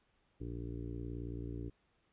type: harmonic tone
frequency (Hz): 58.6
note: A#1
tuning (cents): +10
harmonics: 1 / 2 / 3 / 4 / 5 / 6 / 7 / 8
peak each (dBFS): -44 / -44 / -53 / -56 / -46 / -51 / -52 / -59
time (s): 0.4-1.7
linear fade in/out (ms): 10
effects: pink hiss -75 dBFS RMS until 2.12 s + resampled to 8000 Hz